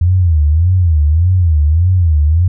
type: tone with vibrato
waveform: sine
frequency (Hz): 82.8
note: E2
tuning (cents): +8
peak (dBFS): -7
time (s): 0.01-2.48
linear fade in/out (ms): 5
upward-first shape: sine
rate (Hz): 1.7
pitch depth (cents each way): 200
effects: none